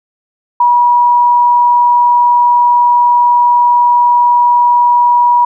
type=tone; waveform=sine; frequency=966 Hz; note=B5; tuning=39 cents flat; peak=-5 dBFS; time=0.6-5.45 s; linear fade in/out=5 ms; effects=none